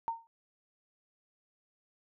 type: tone with exponential decay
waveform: sine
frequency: 916 Hz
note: A#5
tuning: 31 cents flat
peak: -27 dBFS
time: 0.08-0.27 s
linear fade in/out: 0 ms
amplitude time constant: 41 ms
effects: none